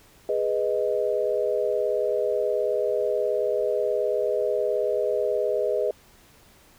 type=chord; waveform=sine; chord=G# minor; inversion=none; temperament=equal; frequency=415.3 / 493.9 / 622.3 Hz; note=G#4 / B4 / D#5; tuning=0 / 0 / 0 cents; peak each=-26 dBFS; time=0.29-5.91 s; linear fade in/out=2 ms; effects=pink hiss -55 dBFS RMS until 6.78 s